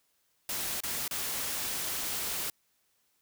white noise with dropouts, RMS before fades -34 dBFS, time 0.49-2.5 s, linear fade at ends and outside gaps 2 ms, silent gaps 0.805-0.835 / 1.079-1.11 s, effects white hiss -73 dBFS RMS until 3.21 s

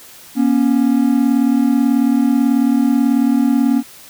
triangle tone pair together, 238.9 / 277.2 Hz, A#3 / C#4, +43 / 0 cents, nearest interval minor third, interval 257 cents, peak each -12 dBFS, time 0.35-3.83 s, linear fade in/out 50 ms, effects white hiss -40 dBFS RMS until 4.09 s

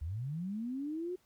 sine linear sweep, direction up, 68.4 to 370 Hz, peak -35 dBFS, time 0.01-1.16 s, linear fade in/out 10 ms, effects pink hiss -71 dBFS RMS until 1.25 s

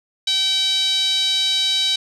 5% pulse tone with band-pass filter, 769 Hz, G5, 33 cents flat, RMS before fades -19 dBFS, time 0.27-1.96 s, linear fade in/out 5 ms, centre 3700 Hz, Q 5.2, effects none

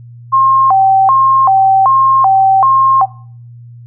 sine tone with vibrato, 908 Hz, A#5, 46 cents flat, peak -5 dBFS, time 0.32-3.06 s, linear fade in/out 20 ms, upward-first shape square, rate 1.3 Hz, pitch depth 280 cents each way, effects noise-tail reverb RT60 0.5 s tail -21 dB re dry + added 119 Hz sine -31 dBFS peak until 3.86 s

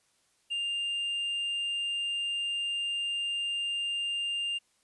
triangle tone with tanh clipping, 2800 Hz, F7, 4 cents sharp, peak -30 dBFS, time 0.5-4.59 s, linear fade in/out 20 ms, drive 7 dB, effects white hiss -70 dBFS RMS until 4.83 s + resampled to 24000 Hz

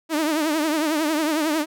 sawtooth tone with vibrato, 309.3 Hz, D#4, 10 cents flat, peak -16 dBFS, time 0.09-1.66 s, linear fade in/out 50 ms, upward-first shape triangle, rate 11 Hz, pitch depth 120 cents each way, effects none

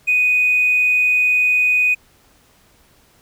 triangle tone, 2489 Hz, D#7, in tune, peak -9 dBFS, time 0.07-1.95 s, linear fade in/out 20 ms, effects tanh soft clip ceiling -10 dBFS + pink hiss -54 dBFS RMS until 3.21 s

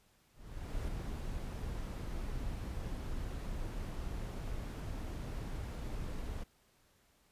brown noise with ADSR envelope, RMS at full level -37 dBFS, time 0.33-6.44 s, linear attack 550 ms, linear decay 3 ms, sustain -3 dB, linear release 10 ms, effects pink hiss -70 dBFS RMS until 7.31 s + resampled to 32000 Hz

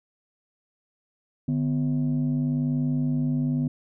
sine tone pair together, 149.07 / 250 Hz, D3 / B3, +26 / +21 cents, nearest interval major sixth, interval 895 cents, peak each -23 dBFS, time 1.48-3.68 s, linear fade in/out 5 ms, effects tanh soft clip ceiling -18 dBFS

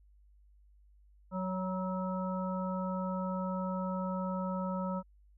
harmonic tone with a mistuned harmonic, 185.7 Hz, F#3, 7 cents sharp, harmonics 1 / 3 / 5 / 7, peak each -34 / -39 / -41 / -42 dBFS, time 1.31-5.03 s, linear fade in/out 50 ms, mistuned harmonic 5, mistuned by +32 cents, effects added 50 Hz sine -59 dBFS peak until 5.37 s

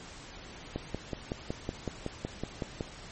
click train, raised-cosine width 2 ms, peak -19 dBFS, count 12, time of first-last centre 0.76-2.808 s, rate 5.37 Hz, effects pink hiss -47 dBFS RMS until 3.11 s + MP3 32 kbps

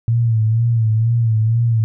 sine tone with vibrato, 113.5 Hz, A#2, 46 cents flat, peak -12 dBFS, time 0.08-1.84 s, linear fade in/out 0 ms, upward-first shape sine, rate 2.1 Hz, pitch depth 66 cents each way, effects none

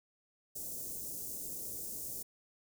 white band-stop noise, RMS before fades -42 dBFS, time 0.55-2.23 s, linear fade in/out 10 ms, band 540 to 6500 Hz, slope 24 dB/octave, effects none

